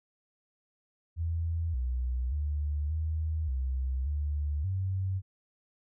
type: tone with pitch steps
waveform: sine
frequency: 82.9 / 62.4 / 73.7 / 79 / 65.1 / 73.4 / 94.8 Hz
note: E2 / B1 / D2 / D#2 / C2 / D2 / F#2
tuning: +10 / +19 / +7 / +27 / -8 / 0 / +43 cents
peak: -28 dBFS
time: 1.16-5.22 s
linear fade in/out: 50 ms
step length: 580 ms
effects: none